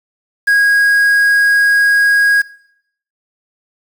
triangle tone with quantisation, 1644 Hz, G#6, 18 cents flat, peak -6 dBFS, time 0.47-2.42 s, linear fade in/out 10 ms, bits 5, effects noise-tail reverb RT60 0.7 s tail -20 dB re dry

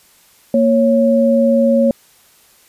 sine tone pair together, 232.3 / 552.5 Hz, A#3 / C#5, -6 / -6 cents, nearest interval octave + minor third, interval 1500 cents, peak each -12 dBFS, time 0.54-1.91 s, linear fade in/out 2 ms, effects white hiss -50 dBFS RMS until 2.68 s + resampled to 32000 Hz

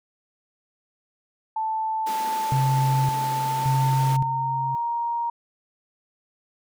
sine tone with pitch glide, 880 to 937.7 Hz, A5 to A#5, 0 to +10 cents, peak -23 dBFS, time 1.56-5.3 s, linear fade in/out 5 ms, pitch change +110 cents, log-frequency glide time 3.35-4.79 s
pink high-pass noise, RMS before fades -36 dBFS, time 2.06-4.17 s, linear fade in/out 10 ms, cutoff 200 Hz, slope 48 dB/octave
sine tone with tremolo, 133.7 Hz, C3, 38 cents sharp, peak -19 dBFS, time 2.52-4.75 s, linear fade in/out 0 ms, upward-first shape square, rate 0.88 Hz, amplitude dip 70%
effects none

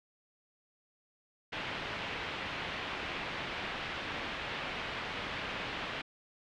white low-pass noise, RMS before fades -39 dBFS, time 1.52-6.02 s, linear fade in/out 10 ms, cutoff 3100 Hz, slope 24 dB/octave, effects none

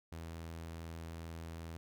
sawtooth tone, 82.41 Hz, E2, in tune, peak -40 dBFS, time 0.12-1.77 s, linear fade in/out 0 ms, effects none

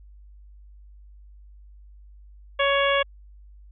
harmonic tone, 558 Hz, C#5, 11 cents sharp, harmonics 1 / 2 / 3 / 4 / 5 / 6, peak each -22 / -25 / -27 / -28 / -29 / -30 dBFS, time 2.59-3.03 s, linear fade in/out 10 ms, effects added 50 Hz sine -45 dBFS peak until 3.71 s

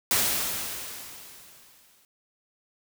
white noise with exponential decay, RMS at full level -22 dBFS, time 0.11-2.05 s, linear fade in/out 1 ms, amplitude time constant 420 ms, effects none

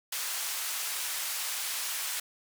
white band-pass noise, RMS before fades -34 dBFS, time 0.12-2.2 s, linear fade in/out 5 ms, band 940 to 14000 Hz, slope 12 dB/octave, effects none

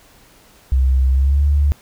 sine tone with pitch glide, 65.41 to 72.16 Hz, C2 to D2, 0 to -30 cents, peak -11 dBFS, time 0.72-1.72 s, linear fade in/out 0 ms, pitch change +170 cents, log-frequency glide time 1.11-1.44 s, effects pink hiss -49 dBFS RMS until 1.81 s

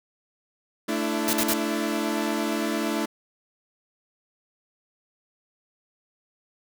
sawtooth chord, A suspended fourth, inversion none, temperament equal with one note detuned, 220 / 293.7 / 334.4 Hz, A3 / D4 / E4, 0 / 0 / +25 cents, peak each -25 / -25 / -25 dBFS, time 0.88-3.06 s, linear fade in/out 10 ms
white noise bursts, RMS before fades -25 dBFS, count 3, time 1.28-1.535 s, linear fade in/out 0 ms, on 51 ms, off 51 ms
effects none

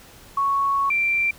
sine tone pair in turn, 1108.7 / 2356 Hz, C#6 / D7, 0 / +5 cents, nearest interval octave + minor second, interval 1305 cents, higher second, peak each -18 dBFS, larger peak neither, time 0.37-0.9 / 0.9-1.31 s, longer first, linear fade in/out 5 ms, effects pink hiss -47 dBFS RMS until 1.38 s

